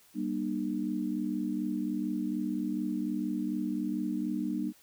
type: tone cluster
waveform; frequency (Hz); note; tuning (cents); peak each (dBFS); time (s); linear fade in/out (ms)
sine; 195.8 / 238.4 / 302.6; G3 / A#3 / D#4; -2 / +39 / -48; -35 / -34 / -33; 0.14-4.73; 50
effects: white hiss -61 dBFS RMS until 4.82 s